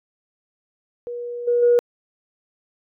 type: tone with level steps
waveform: sine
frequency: 480.9 Hz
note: B4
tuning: 46 cents flat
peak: -27 / -15 / -11 dBFS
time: 1.07-1.79 s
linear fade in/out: 0 ms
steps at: 1.47 / 1.62 s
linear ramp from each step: 10 ms
effects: tanh soft clip ceiling -7 dBFS